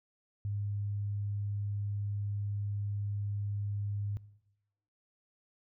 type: tone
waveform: sine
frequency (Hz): 102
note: G#2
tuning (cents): -31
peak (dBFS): -32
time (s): 0.45-4.17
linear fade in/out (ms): 0
effects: noise-tail reverb RT60 0.9 s tail -20 dB re dry